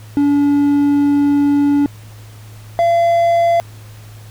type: tone pair in turn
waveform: triangle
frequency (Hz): 286.4 / 681.2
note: D4 / F5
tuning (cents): -43 / -43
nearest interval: octave + minor third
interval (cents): 1500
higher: second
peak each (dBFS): -8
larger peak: neither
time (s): 0.17-1.86 / 2.79-3.6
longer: first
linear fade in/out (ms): 0
effects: added 107 Hz sine -34 dBFS peak until 4.3 s + pink hiss -44 dBFS RMS until 4.3 s